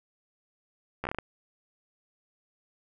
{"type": "slowing click train", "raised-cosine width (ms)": 0.5, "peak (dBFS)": -17, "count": 7, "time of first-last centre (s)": [1.04, 1.186], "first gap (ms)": 13, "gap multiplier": 1.25, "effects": []}